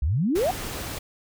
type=exponential sweep; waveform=sine; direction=up; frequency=61.1 to 783 Hz; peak=-20 dBFS; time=0.02-0.51 s; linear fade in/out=5 ms
type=noise; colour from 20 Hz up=pink; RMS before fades=-33 dBFS; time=0.35-0.99 s; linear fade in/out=10 ms
effects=none